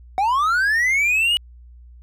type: linear sweep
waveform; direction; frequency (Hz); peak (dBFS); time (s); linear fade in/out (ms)
triangle; up; 740 to 2951; -14; 0.18-1.37; 0
effects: added 60 Hz sine -41 dBFS peak until 2.02 s